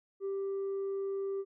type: tone with tanh clipping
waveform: sine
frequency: 392 Hz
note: G4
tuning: in tune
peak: -33 dBFS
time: 0.2-1.45 s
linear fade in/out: 50 ms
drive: 1 dB
effects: none